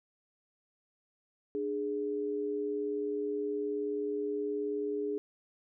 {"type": "tone pair together", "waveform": "sine", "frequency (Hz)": [296.4, 415.3], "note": ["D4", "G#4"], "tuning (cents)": [16, 0], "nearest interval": "tritone", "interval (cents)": 584, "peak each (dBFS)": [-37, -32], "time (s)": [1.55, 5.18], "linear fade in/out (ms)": 0, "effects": []}